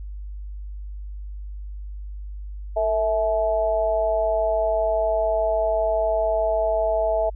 sine tone with amplitude modulation, 652 Hz, E5, 19 cents flat, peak -15 dBFS, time 2.76-7.3 s, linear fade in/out 10 ms, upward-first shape sine, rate 205 Hz, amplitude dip 80%, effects added 50 Hz sine -31 dBFS peak until 7.35 s

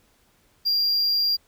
triangle tone, 4775 Hz, D8, 28 cents sharp, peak -18 dBFS, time 0.65-1.37 s, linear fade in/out 20 ms, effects pink hiss -62 dBFS RMS until 1.47 s

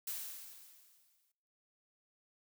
blue noise with exponential decay, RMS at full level -39 dBFS, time 0.07-1.32 s, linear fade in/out 5 ms, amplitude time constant 270 ms, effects noise-tail reverb RT60 0.9 s tail -22 dB re dry

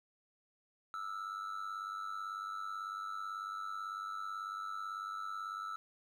triangle tone with amplitude modulation, 1318.5 Hz, E6, in tune, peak -34 dBFS, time 0.94-5.76 s, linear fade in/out 0 ms, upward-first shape sine, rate 98.1 Hz, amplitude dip 75%, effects none

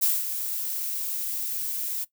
violet noise with ADSR envelope, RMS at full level -21 dBFS, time 0.01-2.05 s, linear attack 20 ms, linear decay 190 ms, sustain -9 dB, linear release 18 ms, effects noise-tail reverb RT60 0.1 s tail -17 dB re dry

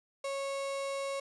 35% pulse tone, 550 Hz, C#5, 14 cents flat, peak -32 dBFS, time 0.24-1.2 s, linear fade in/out 5 ms, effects resampled to 24000 Hz + 10-bit

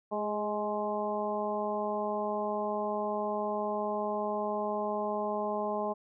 harmonic tone with a mistuned harmonic, 210 Hz, G#3, 19 cents sharp, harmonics 1 / 2 / 3 / 4 / 5, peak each -38 / -36 / -34 / -36 / -38 dBFS, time 0.11-5.94 s, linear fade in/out 20 ms, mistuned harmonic 2, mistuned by -19 cents, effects none

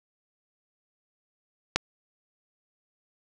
click, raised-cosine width 0.2 ms, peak -4 dBFS, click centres 1.76 s, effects none

